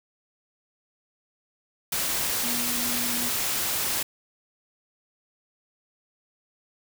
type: tone in noise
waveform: sine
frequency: 241.4 Hz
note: B3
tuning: 39 cents flat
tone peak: -34 dBFS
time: 2.43-3.29 s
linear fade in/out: 5 ms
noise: white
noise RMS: -27 dBFS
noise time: 1.92-4.03 s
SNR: -10 dB
effects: none